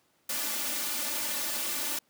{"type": "noise with comb filter", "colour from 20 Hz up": "white", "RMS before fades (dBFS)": -32, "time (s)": [0.29, 1.99], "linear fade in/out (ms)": 5, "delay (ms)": 3.4, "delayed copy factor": 0.95, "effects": ["pink hiss -69 dBFS RMS until 2.09 s", "high-pass 150 Hz 12 dB/octave"]}